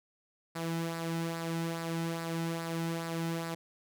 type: tone with flanger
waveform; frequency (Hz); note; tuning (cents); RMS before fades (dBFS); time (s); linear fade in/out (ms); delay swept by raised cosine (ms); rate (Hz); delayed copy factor
sawtooth; 165.8; E3; +10; -35; 0.55-3.55; 10; 0.31 to 1.81; 2.4; -0.5
effects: none